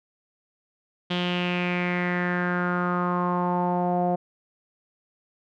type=tone with low-pass filter sweep; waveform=sawtooth; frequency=177.7 Hz; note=F3; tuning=30 cents sharp; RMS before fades=-25 dBFS; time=1.1-4.16 s; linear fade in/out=10 ms; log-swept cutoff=3300 to 670 Hz; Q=5.1; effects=none